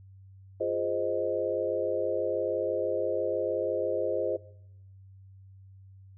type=chord; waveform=sine; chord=F minor seventh; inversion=none; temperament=equal; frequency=349.2 / 415.3 / 523.3 / 622.3 Hz; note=F4 / Ab4 / C5 / Eb5; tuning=0 / 0 / 0 / 0 cents; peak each=-34 / -33 / -30 / -32 dBFS; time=0.6-4.37 s; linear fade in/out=10 ms; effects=noise-tail reverb RT60 0.8 s tail -20 dB re dry + added 96 Hz sine -49 dBFS peak until 6.17 s